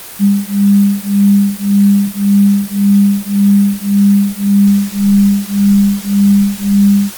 sine beating tone pair, 199.8 / 201.6 Hz, G3 / G3, +33 / +49 cents, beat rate 1.8 Hz, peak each -10 dBFS, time 0.19-7.12 s, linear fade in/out 50 ms, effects white hiss -29 dBFS RMS until 7.17 s + Opus 32 kbps

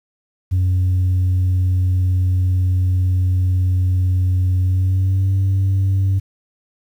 sine tone with pitch glide, 91.8 to 96.42 Hz, F#2 to G2, -13 to -28 cents, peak -11 dBFS, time 0.51-6.2 s, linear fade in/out 20 ms, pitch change +85 cents, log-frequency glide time 4.61-5.32 s, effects tanh soft clip ceiling -12 dBFS + 8-bit

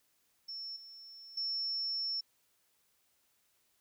sine tone with level steps, 5400 Hz, E8, 41 cents sharp, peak -40 / -49 / -33 dBFS, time 0.48-2.21 s, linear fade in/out 10 ms, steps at 0.76 / 1.37 s, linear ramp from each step 5 ms, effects white hiss -74 dBFS RMS until 3.8 s

